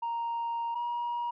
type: tone pair in turn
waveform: sine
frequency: 932.3 / 953.5 Hz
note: A#5 / A#5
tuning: 0 / +39 cents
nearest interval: unison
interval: 39 cents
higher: second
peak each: -28 dBFS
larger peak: neither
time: 0.02-0.75 / 0.75-1.31 s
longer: first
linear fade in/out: 10 ms
effects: tanh soft clip ceiling -28 dBFS